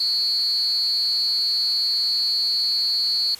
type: tone with amplitude modulation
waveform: sine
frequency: 4385 Hz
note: C#8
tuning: 20 cents flat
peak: -15 dBFS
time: 0-3.35 s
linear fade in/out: 5 ms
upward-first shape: sine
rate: 298 Hz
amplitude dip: 85%
effects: white hiss -42 dBFS RMS until 3.39 s + resampled to 32000 Hz